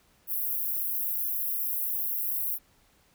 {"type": "high-pass noise", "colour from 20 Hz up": "pink", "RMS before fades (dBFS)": -30, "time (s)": [0.27, 2.59], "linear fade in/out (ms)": 50, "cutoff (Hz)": 12000, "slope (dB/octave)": 48, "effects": ["pink hiss -64 dBFS RMS until 3.14 s"]}